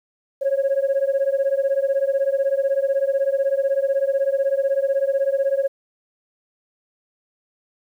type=beating tone pair; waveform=sine; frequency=540 / 556 Hz; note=C#5 / C#5; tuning=-45 / +5 cents; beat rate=16 Hz; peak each=-19 dBFS; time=0.41-5.68 s; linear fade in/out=20 ms; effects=tanh soft clip ceiling -13 dBFS + 9-bit